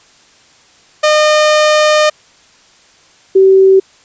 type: tone pair in turn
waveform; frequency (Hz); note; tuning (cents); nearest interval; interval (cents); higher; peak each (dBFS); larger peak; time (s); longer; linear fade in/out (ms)
sawtooth / sine; 609 / 383.6; D#5 / G4; -37 / -37; minor sixth; 800; first; -3; neither; 1.03-2.1 / 3.35-3.8; first; 10
effects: white hiss -46 dBFS RMS until 4.04 s + resampled to 16000 Hz